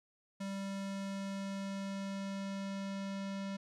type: tone with low-pass filter sweep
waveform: square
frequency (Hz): 196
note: G3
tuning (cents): 0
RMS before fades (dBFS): -40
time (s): 0.4-3.57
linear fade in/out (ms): 10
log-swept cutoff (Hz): 8600 to 5500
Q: 0.92
effects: none